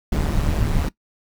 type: noise with amplitude modulation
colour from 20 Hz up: brown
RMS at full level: -17 dBFS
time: 0.12-0.89 s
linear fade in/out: 5 ms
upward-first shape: sine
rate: 150 Hz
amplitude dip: 70%
effects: noise-tail reverb RT60 0.1 s tail -19 dB re dry